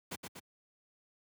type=noise with echo; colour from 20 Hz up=pink; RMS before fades=-40 dBFS; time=0.11-0.16 s; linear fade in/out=10 ms; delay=120 ms; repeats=2; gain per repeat=-4 dB; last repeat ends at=0.4 s; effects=high-pass 100 Hz 12 dB/octave

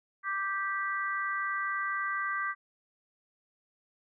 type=chord; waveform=sine; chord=G major; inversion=second; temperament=just; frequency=1176 / 1568 / 1960 Hz; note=D6 / G6 / B6; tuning=+2 / 0 / -14 cents; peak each=-33 / -34 / -36 dBFS; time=0.23-2.55 s; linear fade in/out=50 ms; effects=none

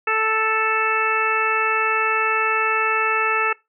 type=harmonic tone; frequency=440 Hz; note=A4; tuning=in tune; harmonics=1 / 2 / 3 / 4 / 5 / 6; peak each=-26 / -27 / -21 / -25 / -27 / -24 dBFS; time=0.07-3.53 s; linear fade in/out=5 ms; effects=noise-tail reverb RT60 0.2 s tail -22 dB re dry

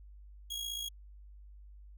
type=tone with amplitude modulation; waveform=sawtooth; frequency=3300 Hz; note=G#7; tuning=12 cents flat; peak=-31 dBFS; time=0.5-0.89 s; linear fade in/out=10 ms; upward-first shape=sine; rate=55.9 Hz; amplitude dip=60%; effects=added 50 Hz sine -50 dBFS peak until 1.97 s

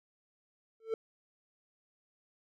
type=tone with exponential growth; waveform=triangle; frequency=446.8 Hz; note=A4; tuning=27 cents sharp; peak=-25 dBFS; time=0.8-0.94 s; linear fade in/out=2 ms; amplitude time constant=30 ms; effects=none

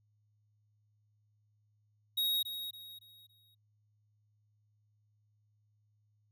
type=tone with echo; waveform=square; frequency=3778 Hz; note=A#7; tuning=22 cents sharp; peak=-30 dBFS; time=2.17-2.43 s; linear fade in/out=10 ms; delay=280 ms; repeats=4; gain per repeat=-9 dB; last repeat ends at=3.55 s; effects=added 105 Hz sine -70 dBFS peak until 6.31 s

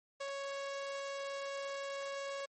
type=tone; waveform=sawtooth; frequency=554.4 Hz; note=C#5; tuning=in tune; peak=-35 dBFS; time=0.2-2.46 s; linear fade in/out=10 ms; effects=MP3 32 kbps

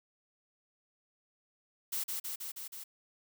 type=noise with echo; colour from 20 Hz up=blue; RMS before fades=-35 dBFS; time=1.92-2.04 s; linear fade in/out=10 ms; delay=160 ms; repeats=5; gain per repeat=-2 dB; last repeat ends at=2.84 s; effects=none

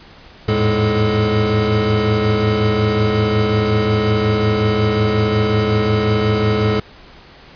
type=tone cluster; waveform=square; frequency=81.8 / 104.3 / 109.8 / 206.9 / 431.9 Hz; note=E2 / G#2 / A2 / G#3 / A4; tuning=-13 / +8 / -3 / -6 / -32 cents; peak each=-27 / -23 / -19 / -21 / -19 dBFS; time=0.48-6.8 s; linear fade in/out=5 ms; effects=pink hiss -42 dBFS RMS until 7.55 s + resampled to 11025 Hz

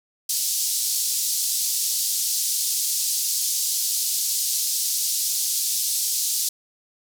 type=band-pass noise; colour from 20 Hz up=pink; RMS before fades=-24 dBFS; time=0.29-6.49 s; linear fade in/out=5 ms; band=4700 to 15000 Hz; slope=24 dB/octave; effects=none

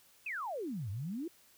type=exponential two-way sweep; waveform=sine; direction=down then up; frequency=2689 to 92.5 to 359 Hz; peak=-36 dBFS; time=0.26-1.28 s; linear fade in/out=5 ms; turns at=0.9 s; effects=white hiss -64 dBFS RMS until 1.57 s

